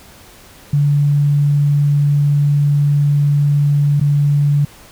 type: tone with dropouts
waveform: sine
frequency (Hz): 144.5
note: D3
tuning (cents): -28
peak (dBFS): -10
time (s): 0.73-4.65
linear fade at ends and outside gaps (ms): 5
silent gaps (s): 3.999-4.011
effects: pink hiss -42 dBFS RMS until 4.91 s